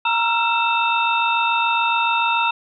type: tone cluster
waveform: sine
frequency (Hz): 932 / 1330 / 1377 / 2655 / 3677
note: A#5 / E6 / F6 / E7 / A#7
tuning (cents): -1 / +15 / -25 / +12 / -24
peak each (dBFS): -19 / -27 / -27 / -21 / -27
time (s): 0.05-2.51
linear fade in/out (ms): 5
effects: none